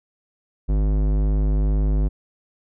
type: tone with low-pass filter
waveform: square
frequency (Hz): 51.1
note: G#1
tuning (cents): -27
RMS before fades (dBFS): -19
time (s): 0.68-2.09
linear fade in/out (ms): 20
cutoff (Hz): 440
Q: 0.53
effects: none